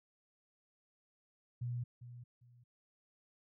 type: tone with echo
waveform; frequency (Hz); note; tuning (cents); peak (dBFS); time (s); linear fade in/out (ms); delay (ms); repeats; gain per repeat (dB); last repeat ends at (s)
sine; 121.3; B2; -31; -36; 1.61-1.84; 10; 400; 2; -12; 2.64
effects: none